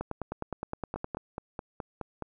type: two click trains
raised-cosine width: 1 ms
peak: -21 / -19 dBFS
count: 7 / 12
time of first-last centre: 0.96-2.223 / 0.01-1.148 s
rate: 4.75 / 9.67 Hz
effects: none